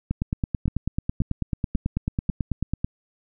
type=two click trains; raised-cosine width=5 ms; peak=-13 / -11 dBFS; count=4 / 26; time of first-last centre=0.68-2.293 / 0.11-2.845 s; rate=1.86 / 9.14 Hz; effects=none